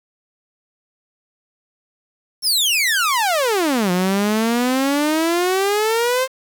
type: exponential two-way sweep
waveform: sawtooth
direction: down then up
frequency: 5588 to 176.4 to 531 Hz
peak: -12 dBFS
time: 2.42-6.28 s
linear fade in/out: 50 ms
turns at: 3.91 s
effects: 7-bit